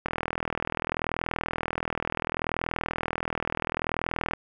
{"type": "click train", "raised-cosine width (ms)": 0.5, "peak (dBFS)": -12, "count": 175, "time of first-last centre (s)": [0.06, 4.335], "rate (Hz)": 40.7, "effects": []}